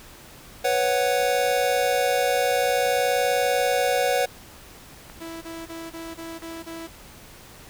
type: chord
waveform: square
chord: B suspended second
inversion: none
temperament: equal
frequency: 493.9 / 554.4 / 740 Hz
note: B4 / C#5 / F#5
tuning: 0 / 0 / 0 cents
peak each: -25 dBFS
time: 0.64-4.26 s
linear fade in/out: 10 ms
type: clicks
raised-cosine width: 0.5 ms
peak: -27 / -27 dBFS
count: 2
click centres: 5.099 / 6.423 s
type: tone bursts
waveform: sawtooth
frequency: 329.6 Hz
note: E4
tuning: in tune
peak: -30 dBFS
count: 7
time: 5.2-6.878 s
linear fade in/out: 20 ms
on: 220 ms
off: 23 ms
effects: pink hiss -46 dBFS RMS until 7.69 s